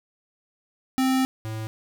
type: tone pair in turn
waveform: square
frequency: 261.6 / 109.99 Hz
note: C4 / A2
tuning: 0 / 0 cents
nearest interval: octave + minor third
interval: 1500 cents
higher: first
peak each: -20 / -30 dBFS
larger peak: first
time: 0.98-1.25 / 1.45-1.67 s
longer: first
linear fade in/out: 0 ms
effects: none